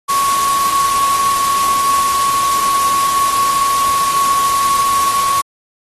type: tone in noise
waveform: sine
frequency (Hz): 1108.7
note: C#6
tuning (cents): 0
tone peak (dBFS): -12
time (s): 0.08-5.42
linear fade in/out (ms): 20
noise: white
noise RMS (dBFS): -21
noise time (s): 0.08-5.42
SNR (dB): +6
effects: AAC 32 kbps